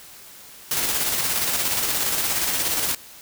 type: noise with tremolo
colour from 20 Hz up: white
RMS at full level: -22 dBFS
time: 0.71-2.95 s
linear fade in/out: 5 ms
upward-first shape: square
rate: 17 Hz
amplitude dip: 30%
effects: white hiss -44 dBFS RMS until 3.21 s